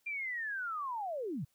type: linear sweep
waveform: sine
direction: down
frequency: 2404 to 110 Hz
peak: -35 dBFS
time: 0.06-1.45 s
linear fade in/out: 10 ms
effects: white hiss -75 dBFS RMS until 1.54 s